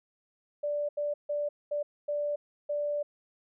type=tone bursts at uneven times; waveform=sine; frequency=586 Hz; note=D5; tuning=4 cents flat; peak=-28 dBFS; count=6; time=0.63-0.89 / 0.97-1.14 / 1.29-1.49 / 1.71-1.83 / 2.08-2.36 / 2.69-3.03 s; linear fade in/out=10 ms; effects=none